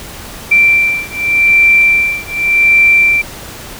sine beating tone pair, 2349 / 2349.86 Hz, D7 / D7, 0 / 0 cents, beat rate 0.86 Hz, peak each -10 dBFS, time 0.51-3.22 s, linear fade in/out 10 ms, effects pink hiss -29 dBFS RMS until 3.79 s

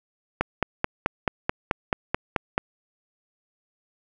click train, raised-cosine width 0.5 ms, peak -6 dBFS, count 11, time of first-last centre 0.41-2.579 s, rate 4.61 Hz, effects none

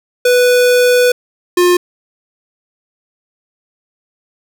square tone pair in turn, 493.9 / 355.5 Hz, B4 / F4, 0 / +31 cents, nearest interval tritone, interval 569 cents, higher first, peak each -8 dBFS, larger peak neither, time 0.25-1.12 / 1.57-1.77 s, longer first, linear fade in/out 5 ms, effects none

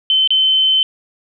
sine tone with dropouts, 3070 Hz, G7, 37 cents flat, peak -10 dBFS, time 0.1-0.83 s, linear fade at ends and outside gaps 1 ms, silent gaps 0.275-0.305 s, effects none

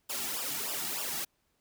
white noise with flanger, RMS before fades -35 dBFS, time 0.09-1.25 s, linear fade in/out 10 ms, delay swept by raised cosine 0.47 to 1.97 ms, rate 3.3 Hz, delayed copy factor -0.8, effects pink hiss -75 dBFS RMS until 1.6 s

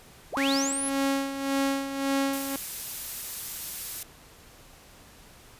sine linear sweep, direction up, 246.9 to 11310 Hz, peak -28 dBFS, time 0.32-0.9 s, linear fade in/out 20 ms
sawtooth tone with tremolo, 274 Hz, C#4, 20 cents flat, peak -19 dBFS, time 0.37-2.56 s, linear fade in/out 0 ms, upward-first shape sine, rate 1.8 Hz, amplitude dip 65%
blue noise, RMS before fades -34 dBFS, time 2.33-4.03 s, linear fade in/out 2 ms
effects pink hiss -52 dBFS RMS until 5.59 s + resampled to 32000 Hz

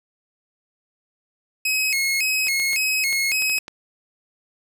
sawtooth tone with vibrato, 2349 Hz, D7, in tune, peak -16 dBFS, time 1.65-3.59 s, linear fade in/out 5 ms, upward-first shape square, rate 1.8 Hz, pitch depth 140 cents each way
clicks, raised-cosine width 0.2 ms, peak -18 dBFS, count 9, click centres 2.47 / 2.599 / 2.732 / 3.128 / 3.319 / 3.422 / 3.497 / 3.582 / 3.681 s
effects none

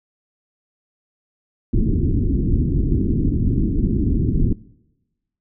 pink low-pass noise, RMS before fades -18 dBFS, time 1.73-4.53 s, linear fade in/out 5 ms, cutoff 350 Hz, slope 48 dB/octave, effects noise-tail reverb RT60 1.0 s tail -22 dB re dry

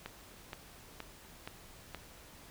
click train, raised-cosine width 0.3 ms, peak -25 dBFS, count 5, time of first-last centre 0.06-1.947 s, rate 2.12 Hz, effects pink hiss -55 dBFS RMS until 2.5 s

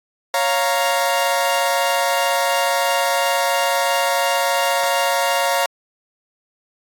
sawtooth chord, Bb minor, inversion first, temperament equal, 554.4 / 698.5 / 932.3 Hz, Db5 / F5 / Bb5, 0 / 0 / 0 cents, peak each -17 dBFS, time 0.34-5.66 s, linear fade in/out 2 ms, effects AAC 64 kbps

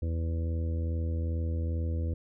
harmonic tone, 82.41 Hz, E2, in tune, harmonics 1 / 2 / 3 / 4 / 5 / 6 / 7, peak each -28 / -43 / -42 / -43 / -54 / -44 / -52 dBFS, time 0.02-2.14 s, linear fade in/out 5 ms, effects none

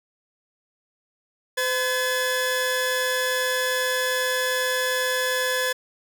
sawtooth tone pair together, 510 / 1707.5 Hz, C5 / G#6, -44 / +48 cents, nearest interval octave + major sixth, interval 2092 cents, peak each -21 dBFS, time 1.57-5.73 s, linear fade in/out 10 ms, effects none

